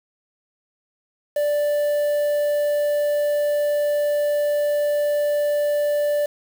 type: tone with quantisation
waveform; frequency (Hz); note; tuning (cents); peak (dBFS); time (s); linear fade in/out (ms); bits
triangle; 587.3; D5; 0; -16; 1.36-6.26; 5; 6
effects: none